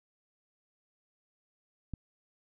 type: click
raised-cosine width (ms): 5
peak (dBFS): -25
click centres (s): 1.937
effects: none